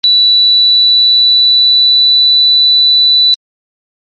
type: tone with pitch glide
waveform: sine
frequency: 3951 to 3974 Hz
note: B7 to B7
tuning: 0 to +10 cents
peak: -4 dBFS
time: 0.04-3.34 s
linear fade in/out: 0 ms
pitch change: +10 cents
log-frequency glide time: 0.23-2.45 s
effects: MP3 32 kbps